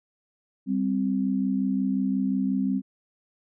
sine tone pair together, 195.98 / 261.6 Hz, G3 / C4, 0 / 0 cents, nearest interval perfect fourth, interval 500 cents, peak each -25 dBFS, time 0.66-2.82 s, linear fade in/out 50 ms, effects none

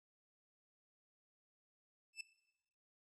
sawtooth tone with exponential growth, 2637 Hz, E7, in tune, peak -36 dBFS, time 2.13-2.21 s, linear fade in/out 5 ms, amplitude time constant 16 ms, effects noise-tail reverb RT60 0.9 s tail -17 dB re dry + resampled to 22050 Hz

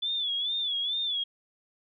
sine tone with vibrato, 3456 Hz, A7, 32 cents flat, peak -27 dBFS, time 0.02-1.24 s, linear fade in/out 10 ms, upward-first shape sine, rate 2.3 Hz, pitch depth 94 cents each way, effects none

